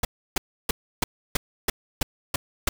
pink noise bursts, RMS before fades -22 dBFS, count 9, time 0.03-2.69 s, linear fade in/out 5 ms, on 20 ms, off 310 ms, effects none

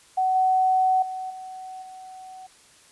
sine tone with level steps, 750 Hz, F#5, 23 cents sharp, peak -19 / -17 / -29 / -35 / -39 dBFS, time 0.17-2.47 s, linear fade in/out 10 ms, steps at 0.35 / 1.02 / 1.3 / 1.82 s, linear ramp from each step 5 ms, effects white hiss -54 dBFS RMS until 2.91 s + resampled to 24000 Hz

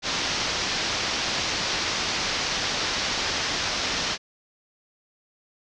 white low-pass noise, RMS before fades -27 dBFS, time 0.02-4.18 s, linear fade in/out 50 ms, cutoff 6000 Hz, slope 48 dB/octave, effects none

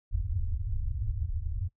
pink low-pass noise, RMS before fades -31 dBFS, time 0.11-1.69 s, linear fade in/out 20 ms, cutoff 110 Hz, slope 96 dB/octave, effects noise-tail reverb RT60 0.1 s tail -20 dB re dry

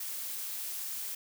blue noise with amplitude modulation, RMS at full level -36 dBFS, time 0-1.15 s, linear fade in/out 5 ms, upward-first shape sine, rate 204 Hz, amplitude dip 45%, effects none

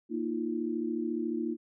sine chord, Bb suspended fourth, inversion none, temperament equal with one note detuned, 233.1 / 311.1 / 345.2 Hz, Bb3 / Eb4 / F4, 0 / 0 / -20 cents, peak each -34 dBFS, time 0.09-1.57 s, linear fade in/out 50 ms, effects none

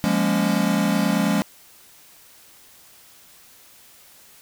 square chord, Bb minor seventh, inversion second, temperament equal with one note detuned, 174.61 / 204.8 / 233.1 / 277.2 Hz, F3 / Ab3 / Bb3 / Db4, 0 / -24 / 0 / 0 cents, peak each -25 / -22 / -27 / -26 dBFS, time 0.04-1.42 s, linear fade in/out 0 ms, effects white hiss -50 dBFS RMS until 4.41 s

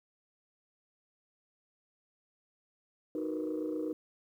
sine chord, B major seventh, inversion first, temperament equal, 311.1 / 370 / 466.2 / 493.9 Hz, D#4 / F#4 / A#4 / B4, 0 / 0 / 0 / 0 cents, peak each -34 / -40 / -39 / -40 dBFS, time 3.15-3.93 s, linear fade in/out 2 ms, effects tanh soft clip ceiling -26 dBFS + 11-bit

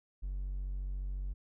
triangle tone, 47.15 Hz, F#1, 33 cents sharp, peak -32 dBFS, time 0.22-1.34 s, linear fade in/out 20 ms, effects tanh soft clip ceiling -28 dBFS

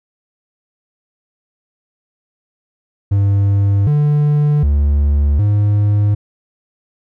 triangle tone with pitch steps, 99.9 / 147.8 / 72 / 103.4 Hz, G2 / D3 / D2 / G#2, +33 / +11 / -34 / -7 cents, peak -8 dBFS, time 3.11-6.15 s, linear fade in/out 10 ms, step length 760 ms, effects none

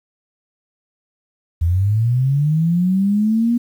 sine linear sweep, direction up, 79.9 to 241 Hz, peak -13 dBFS, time 1.61-3.58 s, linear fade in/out 10 ms, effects 8-bit

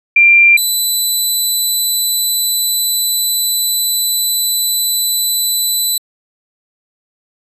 sine / 10% pulse tone pair in turn, 2375 / 3994 Hz, D7 / B7, +19 / +19 cents, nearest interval major sixth, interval 900 cents, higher second, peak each -4 dBFS, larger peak neither, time 0.16-0.57 / 0.57-5.98 s, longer second, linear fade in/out 5 ms, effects resampled to 32000 Hz

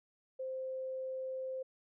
sine tone, 522 Hz, C5, 4 cents flat, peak -37 dBFS, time 0.39-1.63 s, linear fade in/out 10 ms, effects none

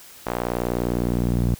sawtooth tone with band-pass filter sweep, 59.9 Hz, A#1, 48 cents sharp, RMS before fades -23 dBFS, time 0.26-1.55 s, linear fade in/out 10 ms, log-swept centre 860 to 140 Hz, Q 0.93, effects white hiss -45 dBFS RMS until 1.59 s

